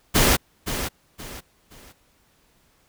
pink noise with echo, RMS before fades -17 dBFS, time 0.14-0.37 s, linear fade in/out 20 ms, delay 520 ms, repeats 3, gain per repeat -10 dB, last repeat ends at 1.93 s, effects pink hiss -62 dBFS RMS until 2.88 s

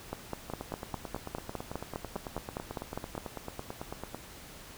two click trains, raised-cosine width 1 ms, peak -20 / -23 dBFS, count 16 / 34, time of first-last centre 0.13-3.179 / 0.5-4.146 s, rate 4.92 / 9.05 Hz, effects pink hiss -49 dBFS RMS until 4.77 s

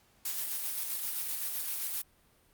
blue noise with tremolo, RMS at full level -34 dBFS, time 0.25-2.02 s, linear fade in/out 5 ms, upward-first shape square, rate 7.7 Hz, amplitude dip 25%, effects pink hiss -66 dBFS RMS until 2.53 s + Opus 48 kbps

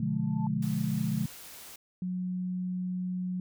sine chord, B diminished seventh, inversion none, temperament just, 123.47 / 148.16 / 177.8 / 213.4 Hz, B2 / D3 / F3 / Ab3, 0 / +16 / +31 / +47 cents, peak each -35 / -32 / -33 / -31 dBFS, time 0-1.26 s, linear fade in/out 5 ms
sine tone with exponential growth, 879 Hz, A5, 2 cents flat, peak -35 dBFS, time 0.06-0.47 s, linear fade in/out 2 ms, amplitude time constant 88 ms
white noise, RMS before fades -47 dBFS, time 0.62-1.76 s, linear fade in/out 5 ms
sine tone, 182.2 Hz, F#3, 26 cents flat, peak -30 dBFS, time 2.02-3.4 s, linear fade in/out 2 ms
effects none

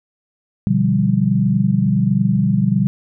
sine chord, G dominant seventh, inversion first, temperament equal, 123.47 / 146.83 / 174.61 / 196 Hz, B2 / D3 / F3 / G3, 0 / 0 / 0 / 0 cents, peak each -19 / -20 / -20 / -16 dBFS, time 0.67-2.87 s, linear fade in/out 0 ms, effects none

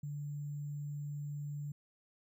sine tone with sample-and-hold, 145.8 Hz, D3, 12 cents flat, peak -38 dBFS, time 0.03-1.72 s, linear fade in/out 5 ms, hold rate 7350 Hz, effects none

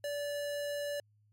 square tone, 579 Hz, D5, 25 cents flat, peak -35 dBFS, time 0.04-1 s, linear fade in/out 2 ms, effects added 105 Hz sine -65 dBFS peak until 1.32 s + MP3 64 kbps

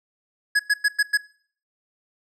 square tone bursts, 1677 Hz, G#6, 16 cents sharp, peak -16 dBFS, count 5, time 0.55-1.175 s, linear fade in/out 10 ms, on 45 ms, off 100 ms, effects noise-tail reverb RT60 0.5 s tail -21 dB re dry + low-pass 9000 Hz 12 dB/octave

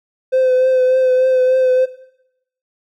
triangle tone with vibrato, 514 Hz, C5, 31 cents flat, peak -8 dBFS, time 0.32-1.86 s, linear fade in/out 20 ms, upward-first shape triangle, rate 3.4 Hz, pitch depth 26 cents each way, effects noise-tail reverb RT60 0.8 s tail -18 dB re dry + tanh soft clip ceiling -5 dBFS

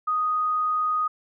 sine tone, 1244.5 Hz, D#6, in tune, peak -21 dBFS, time 0.07-1.08 s, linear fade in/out 10 ms, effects none

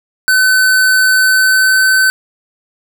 square tone with pitch glide, 1517 to 1526.7 Hz, F#6 to G6, +43 to -46 cents, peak -8 dBFS, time 0.28-2.1 s, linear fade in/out 0 ms, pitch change +11 cents, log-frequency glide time 1.14-1.87 s, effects none

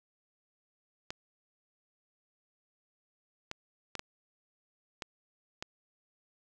clicks, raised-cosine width 0.2 ms, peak -20 dBFS, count 6, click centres 1.105 / 3.514 / 3.953 / 3.994 / 5.022 / 5.625 s, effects none

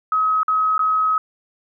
sine tone with dropouts, 1274 Hz, D#6, 41 cents sharp, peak -15 dBFS, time 0.12-1.18 s, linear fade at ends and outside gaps 2 ms, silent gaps 0.432-0.481 / 0.78-0.792 s, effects none

